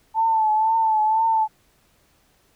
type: tone with vibrato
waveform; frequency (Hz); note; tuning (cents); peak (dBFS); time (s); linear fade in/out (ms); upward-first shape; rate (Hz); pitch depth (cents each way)
sine; 880; A5; 0; -16; 0.14-1.48; 50; triangle; 2; 55
effects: pink hiss -61 dBFS RMS until 2.55 s